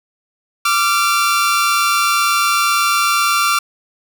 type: tone pair together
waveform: sawtooth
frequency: 1172 / 1374 Hz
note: D6 / F6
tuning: -4 / -29 cents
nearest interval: minor third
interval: 275 cents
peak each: -12 dBFS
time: 0.65-3.59 s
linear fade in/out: 5 ms
effects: none